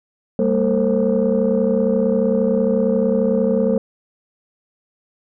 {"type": "tone cluster", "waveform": "sine", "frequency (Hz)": [196.8, 227.9, 455, 530], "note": ["G3", "A#3", "A#4", "C5"], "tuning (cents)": [7, -39, -42, 22], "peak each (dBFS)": -19, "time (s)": [0.39, 3.78], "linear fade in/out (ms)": 2, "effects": ["tanh soft clip ceiling -8 dBFS"]}